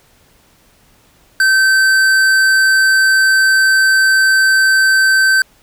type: tone with tanh clipping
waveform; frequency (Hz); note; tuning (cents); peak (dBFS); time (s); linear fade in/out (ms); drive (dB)
sine; 1547; G6; -23; -10; 1.4-5.42; 2; 15
effects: pink hiss -51 dBFS RMS until 5.62 s